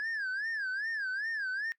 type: tone with vibrato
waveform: sine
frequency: 1661.2 Hz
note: G#6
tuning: in tune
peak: -29 dBFS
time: 0-1.72 s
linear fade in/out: 0 ms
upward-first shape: sine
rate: 2.5 Hz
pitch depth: 170 cents each way
effects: noise-tail reverb RT60 0.1 s tail -22 dB re dry + tanh soft clip ceiling -31 dBFS